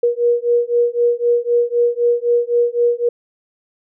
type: beating tone pair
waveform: sine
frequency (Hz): 475.7 / 479.6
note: A#4 / A#4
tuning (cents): +35 / +49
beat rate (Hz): 3.9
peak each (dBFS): -16 / -16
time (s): 0.03-3.09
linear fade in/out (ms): 5
effects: none